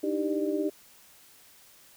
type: tone cluster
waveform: sine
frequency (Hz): 301.7 / 319.1 / 393 / 599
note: D4 / D#4 / G4 / D5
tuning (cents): +47 / +44 / +4 / +34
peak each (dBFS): -30 / -33 / -30 / -35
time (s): 0.03-0.7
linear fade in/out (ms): 10
effects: white hiss -56 dBFS RMS until 1.96 s